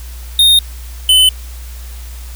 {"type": "tone pair in turn", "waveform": "square", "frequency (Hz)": [3690, 3028], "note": ["A#7", "F#7"], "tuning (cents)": [-18, 39], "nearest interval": "minor third", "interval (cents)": 343, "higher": "first", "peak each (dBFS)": -6, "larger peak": "neither", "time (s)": [[0.39, 0.59], [1.09, 1.29]], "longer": "neither", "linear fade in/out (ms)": 2, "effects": ["added 60 Hz sine -26 dBFS peak until 2.35 s", "white hiss -38 dBFS RMS until 2.35 s"]}